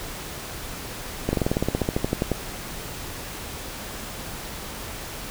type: slowing click train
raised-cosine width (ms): 2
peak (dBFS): -8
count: 17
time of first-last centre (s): 1.29-2.317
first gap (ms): 40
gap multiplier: 1.06
effects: pink hiss -35 dBFS RMS until 5.3 s